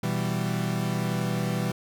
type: chord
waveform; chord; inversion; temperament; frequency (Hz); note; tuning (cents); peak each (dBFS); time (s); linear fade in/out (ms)
40% pulse; E minor; second; equal; 123.47 / 164.81 / 196; B2 / E3 / G3; 0 / 0 / 0; -29; 0.03-1.72; 5
effects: none